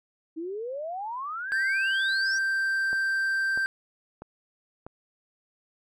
sine exponential sweep, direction up, 311.3 to 5920 Hz, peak -31 dBFS, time 0.36-2.39 s, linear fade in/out 20 ms
triangle tone, 1568 Hz, G6, in tune, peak -22 dBFS, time 1.52-3.66 s, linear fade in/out 0 ms
click train, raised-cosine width 1 ms, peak -26 dBFS, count 4, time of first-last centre 2.93-4.865 s, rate 1.55 Hz
effects none

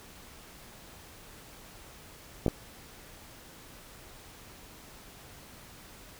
clicks, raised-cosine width 2 ms, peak -12 dBFS, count 2, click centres 2.463 / 2.481 s, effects pink hiss -51 dBFS RMS until 6.19 s

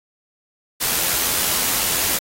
white noise with amplitude modulation, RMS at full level -19 dBFS, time 0.8-2.19 s, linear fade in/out 20 ms, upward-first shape sine, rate 85.7 Hz, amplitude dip 30%, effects AAC 48 kbps

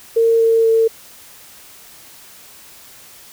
sine tone with pitch steps, 456.9 / 453.7 / 450.6 Hz, A#4 / A#4 / A4, -35 / -47 / +41 cents, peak -10 dBFS, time 0.16-0.88 s, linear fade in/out 10 ms, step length 240 ms, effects white hiss -42 dBFS RMS until 3.32 s

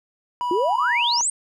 triangle tone with pitch glide, 979 to 953.9 Hz, B5 to A#5, -15 to +40 cents, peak -20 dBFS, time 0.41-1.21 s, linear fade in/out 0 ms, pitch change -45 cents, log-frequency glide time 0.86-0.95 s
sine exponential sweep, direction up, 329.6 to 8920 Hz, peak -19 dBFS, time 0.51-1.3 s, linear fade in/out 2 ms
effects none

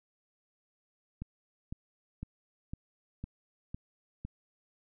click train, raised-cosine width 5 ms, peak -26 dBFS, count 7, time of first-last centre 1.22-4.25 s, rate 1.98 Hz, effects none

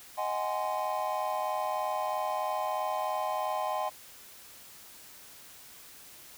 triangle chord, Ab dominant seventh, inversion second, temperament just, 623 / 747.5 / 830.6 / 1038.3 Hz, Eb5 / Gb5 / Ab5 / C6, +2 / +17 / 0 / -14 cents, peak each -33 dBFS, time 0.17-3.9 s, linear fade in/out 20 ms, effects white hiss -51 dBFS RMS until 6.37 s

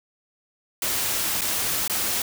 white noise with dropouts, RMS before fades -25 dBFS, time 0.82-2.22 s, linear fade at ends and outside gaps 2 ms, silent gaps 1.41-1.417 / 1.878-1.897 s, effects none

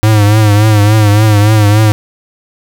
square tone with vibrato, 105.8 Hz, G#2, 33 cents sharp, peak -5 dBFS, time 0.03-1.92 s, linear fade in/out 0 ms, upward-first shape triangle, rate 3.5 Hz, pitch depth 75 cents each way, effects none

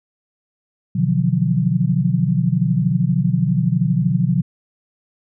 sine tone cluster, 126.5 / 149.9 / 170.8 / 183.3 Hz, B2 / D3 / F3 / F#3, +42 / +36 / -38 / -16 cents, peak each -20 dBFS, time 0.95-4.42 s, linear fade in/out 10 ms, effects none

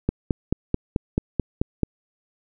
click train, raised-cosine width 3 ms, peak -7 dBFS, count 9, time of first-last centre 0.09-1.833 s, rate 4.59 Hz, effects none

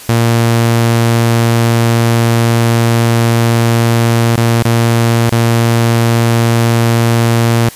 sawtooth tone with dropouts, 116.2 Hz, A#2, 5 cents flat, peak -4 dBFS, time 0.09-7.69 s, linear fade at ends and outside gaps 0 ms, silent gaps 4.36-4.378 / 4.625-4.653 / 5.293-5.322 s, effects white hiss -32 dBFS RMS until 7.75 s + resampled to 32000 Hz

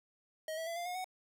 square tone with pitch steps, 630 / 651.1 / 672.9 / 695.4 / 718.7 / 742.7 Hz, D#5 / E5 / E5 / F5 / F5 / F#5, +21 / -22 / +35 / -8 / +49 / +6 cents, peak -38 dBFS, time 0.48-1.044 s, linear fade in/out 2 ms, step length 94 ms, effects none

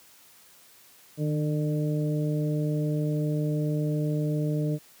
harmonic tone with a mistuned harmonic, 150 Hz, D3, 37 cents sharp, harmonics 1 / 2 / 3 / 4, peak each -25 / -31 / -35 / -37 dBFS, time 1.17-4.79 s, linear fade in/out 50 ms, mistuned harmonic 1, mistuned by +31 cents, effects white hiss -55 dBFS RMS until 5 s + high-pass 80 Hz 12 dB/octave

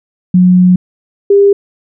sine tone pair in turn, 181.5 / 400.7 Hz, F#3 / G4, -33 / +38 cents, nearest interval octave + major second, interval 1371 cents, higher second, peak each -3 dBFS, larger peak neither, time 0.34-0.76 / 1.3-1.53 s, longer first, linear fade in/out 5 ms, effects none

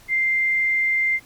sine tone, 2093 Hz, C7, in tune, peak -17 dBFS, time 0.08-1.2 s, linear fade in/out 50 ms, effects pink hiss -50 dBFS RMS until 1.25 s + MP3 96 kbps

